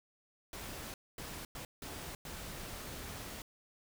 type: noise bursts at uneven times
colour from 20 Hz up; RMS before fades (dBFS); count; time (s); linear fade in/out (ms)
pink; -45; 5; 0.53-0.94 / 1.18-1.45 / 1.55-1.65 / 1.82-2.15 / 2.25-3.42; 2
effects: none